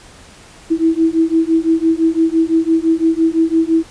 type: beating tone pair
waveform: sine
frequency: 323.1 / 329 Hz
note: E4 / E4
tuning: -35 / -3 cents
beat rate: 5.9 Hz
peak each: -14 dBFS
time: 0.7-3.84 s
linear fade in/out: 20 ms
effects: pink hiss -41 dBFS RMS until 3.9 s + resampled to 22050 Hz